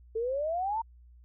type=exponential sweep; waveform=sine; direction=up; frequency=435.6 to 932.3 Hz; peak=-28 dBFS; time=0.15-0.82 s; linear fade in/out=10 ms; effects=added 60 Hz sine -52 dBFS peak until 1.24 s